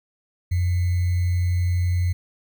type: tone with sample-and-hold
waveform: sine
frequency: 88.8 Hz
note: F2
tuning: 29 cents sharp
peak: -18 dBFS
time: 0.51-2.13 s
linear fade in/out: 10 ms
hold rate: 2100 Hz
effects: none